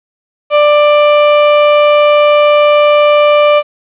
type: tone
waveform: 35% pulse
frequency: 591 Hz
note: D5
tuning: 11 cents sharp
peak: -3 dBFS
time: 0.5-3.63 s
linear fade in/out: 50 ms
effects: resampled to 8000 Hz + 7-bit